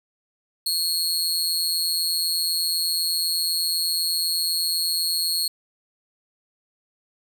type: tone with amplitude modulation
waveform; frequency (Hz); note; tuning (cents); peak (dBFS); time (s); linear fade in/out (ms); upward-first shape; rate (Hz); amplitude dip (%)
sawtooth; 4296; C8; +45; -15; 0.66-5.48; 5; sine; 168; 80
effects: none